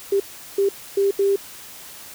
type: tone bursts at uneven times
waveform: sine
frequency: 396 Hz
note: G4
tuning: 18 cents sharp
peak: -15 dBFS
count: 4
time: 0.12-0.2 / 0.58-0.69 / 0.97-1.11 / 1.19-1.36 s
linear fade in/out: 5 ms
effects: white hiss -40 dBFS RMS until 2.14 s